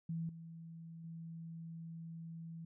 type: tone with level steps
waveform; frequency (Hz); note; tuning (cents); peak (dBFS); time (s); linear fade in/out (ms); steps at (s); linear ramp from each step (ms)
sine; 164.81; E3; 0; -37 / -48 / -45; 0.09-2.65; 5; 0.29 / 1.04; 2
effects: none